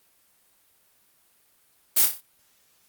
blue noise with echo, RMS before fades -18 dBFS, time 1.96-2.06 s, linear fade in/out 10 ms, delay 30 ms, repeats 5, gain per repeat -6 dB, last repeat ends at 2.21 s, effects white hiss -63 dBFS RMS until 2.88 s + Opus 32 kbps

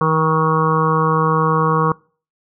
harmonic tone with a mistuned harmonic, 158.4 Hz, D#3, 31 cents sharp, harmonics 1 / 2 / 3 / 5 / 6 / 7 / 8 / 9, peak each -18 / -27 / -20 / -29 / -23 / -17 / -25 / -29 dBFS, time 0.01-1.92 s, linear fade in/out 2 ms, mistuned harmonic 1, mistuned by +17 cents, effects noise-tail reverb RT60 0.4 s tail -24 dB re dry

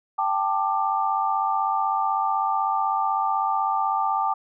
sine chord, G suspended second, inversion none, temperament equal with one note detuned, 784 / 880 / 1186.3 Hz, G5 / A5 / D6, 0 / 0 / +17 cents, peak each -25 dBFS, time 0.18-4.34 s, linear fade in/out 10 ms, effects none

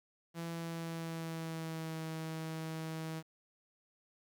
sawtooth tone with pitch glide, 167.4 to 160.21 Hz, E3 to E3, +27 to -49 cents, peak -35 dBFS, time 0.34-3.23 s, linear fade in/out 50 ms, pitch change -76 cents, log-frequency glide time 0.45-2.03 s, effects 11-bit

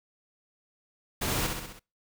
pink noise with echo, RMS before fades -30 dBFS, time 1.21-1.47 s, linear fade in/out 10 ms, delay 65 ms, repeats 5, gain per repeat -4 dB, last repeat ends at 1.795 s, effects noise-tail reverb RT60 0.3 s tail -26 dB re dry

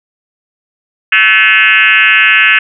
sine tone with frequency modulation, 2140 Hz, C7, 38 cents sharp, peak -4 dBFS, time 1.12-2.59 s, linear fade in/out 5 ms, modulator 205 Hz, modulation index 3.4, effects none

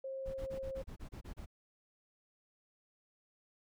sine tone, 534 Hz, C5, 35 cents sharp, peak -39 dBFS, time 0.04-0.82 s, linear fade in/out 5 ms
brown noise bursts, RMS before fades -45 dBFS, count 10, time 0.25-1.461 s, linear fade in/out 20 ms, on 95 ms, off 29 ms
effects none

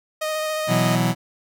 sawtooth tone with vibrato, 621 Hz, D#5, 3 cents flat, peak -19 dBFS, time 0.21-0.96 s, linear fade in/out 10 ms, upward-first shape square, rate 14 Hz, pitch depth 10 cents each way
sawtooth chord, B suspended fourth, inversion none, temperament just, 123.47 / 164.63 / 185.21 Hz, B2 / E3 / F#3, 0 / -2 / +2 cents, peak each -18 dBFS, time 0.67-1.15 s, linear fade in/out 50 ms
effects none

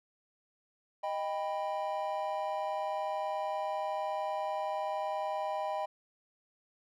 triangle chord, Eb augmented, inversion none, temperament equal with one note detuned, 622.3 / 791.7 / 987.8 Hz, Eb5 / G5 / B5, 0 / +17 / 0 cents, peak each -34 / -34 / -37 dBFS, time 1.03-5.86 s, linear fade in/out 10 ms, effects none

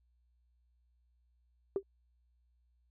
sine tone with exponential decay, 392 Hz, G4, in tune, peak -24 dBFS, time 1.76-1.83 s, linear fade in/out 1 ms, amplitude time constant 15 ms, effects tanh soft clip ceiling -24 dBFS + added 60 Hz sine -69 dBFS peak until 2.9 s

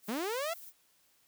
violet noise with tremolo, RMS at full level -48 dBFS, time 0.02-0.73 s, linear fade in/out 50 ms, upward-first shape triangle, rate 20 Hz, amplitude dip 35%
sawtooth linear sweep, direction up, 196.5 to 693 Hz, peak -29 dBFS, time 0.08-0.54 s, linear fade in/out 10 ms
effects white hiss -69 dBFS RMS until 1.27 s

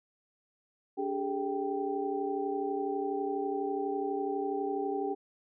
sine tone cluster, 286.8 / 396.1 / 428.2 / 783 Hz, D4 / G4 / A4 / G5, -41 / +18 / -47 / -2 cents, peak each -37 / -33 / -38 / -36 dBFS, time 0.97-5.15 s, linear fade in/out 20 ms, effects none

